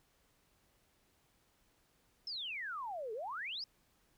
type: exponential two-way sweep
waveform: sine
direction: down then up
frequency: 5350 to 418.8 to 5350 Hz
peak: -39 dBFS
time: 2.27-3.64 s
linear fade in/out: 2 ms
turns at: 3.13 s
effects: pink hiss -73 dBFS RMS until 4.17 s

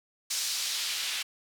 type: noise with band-pass filter sweep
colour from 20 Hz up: white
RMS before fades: -32 dBFS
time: 0.3-1.23 s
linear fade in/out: 10 ms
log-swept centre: 5300 to 3000 Hz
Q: 1.2
effects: none

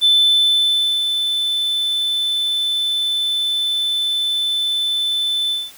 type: tone with ADSR envelope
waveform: triangle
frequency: 3520 Hz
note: A7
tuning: in tune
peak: -7 dBFS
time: 0.01-5.72 s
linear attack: 34 ms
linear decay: 980 ms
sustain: -8 dB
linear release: 210 ms
effects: tanh soft clip ceiling -5 dBFS + white hiss -43 dBFS RMS until 5.77 s

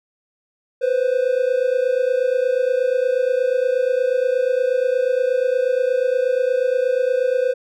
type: tone pair together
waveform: triangle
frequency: 494.9 / 523.3 Hz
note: B4 / C5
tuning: +4 / 0 cents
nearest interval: minor second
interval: 96 cents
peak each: -17 dBFS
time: 0.81-7.54 s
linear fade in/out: 20 ms
effects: none

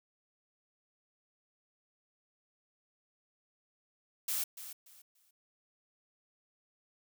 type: noise with echo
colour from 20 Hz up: blue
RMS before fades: -34 dBFS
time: 4.28-4.44 s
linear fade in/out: 5 ms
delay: 290 ms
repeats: 3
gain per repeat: -12 dB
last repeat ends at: 5.31 s
effects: none

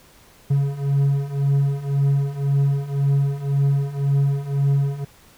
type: beating tone pair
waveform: triangle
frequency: 138.59 / 140.49 Hz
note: C#3 / C#3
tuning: 0 / +24 cents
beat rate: 1.9 Hz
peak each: -20 / -17 dBFS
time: 0.5-5.05 s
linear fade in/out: 10 ms
effects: pink hiss -51 dBFS RMS until 5.37 s

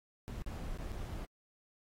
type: noise with dropouts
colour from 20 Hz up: brown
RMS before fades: -41 dBFS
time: 0.28-1.25 s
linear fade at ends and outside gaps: 0 ms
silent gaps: 0.422-0.463 / 0.775-0.786 / 0.918-0.925 s
effects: AAC 48 kbps

